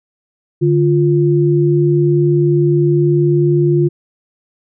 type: tone pair together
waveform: sine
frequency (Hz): 146.82 / 349.2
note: D3 / F4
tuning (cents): 0 / 0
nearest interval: octave + minor third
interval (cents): 1500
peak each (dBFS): -12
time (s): 0.61-3.89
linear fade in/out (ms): 20
effects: none